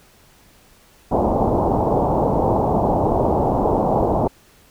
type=low-pass noise; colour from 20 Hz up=white; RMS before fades=-18 dBFS; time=1.11-4.28 s; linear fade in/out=10 ms; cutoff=900 Hz; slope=48 dB/octave; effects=pink hiss -52 dBFS RMS until 4.7 s